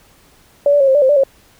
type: tone with pitch steps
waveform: sine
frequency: 572 / 580 / 546 / 530 / 585 / 524 / 585 / 543 Hz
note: D5 / D5 / C#5 / C5 / D5 / C5 / D5 / C#5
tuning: -46 / -22 / -26 / +22 / -7 / +2 / -7 / -36 cents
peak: -8 dBFS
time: 0.66-1.236 s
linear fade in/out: 2 ms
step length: 72 ms
effects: pink hiss -50 dBFS RMS until 1.59 s